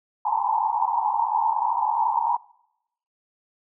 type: band-pass noise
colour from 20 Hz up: white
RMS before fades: -23 dBFS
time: 0.25-2.37 s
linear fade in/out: 5 ms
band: 840 to 960 Hz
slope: 96 dB/octave
effects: noise-tail reverb RT60 0.8 s tail -23 dB re dry